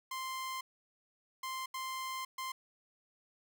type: tone bursts at uneven times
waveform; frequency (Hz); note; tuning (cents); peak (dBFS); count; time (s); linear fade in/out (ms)
sawtooth; 1046; C6; -1; -34; 4; 0.11-0.61 / 1.43-1.66 / 1.74-2.25 / 2.38-2.52; 5
effects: none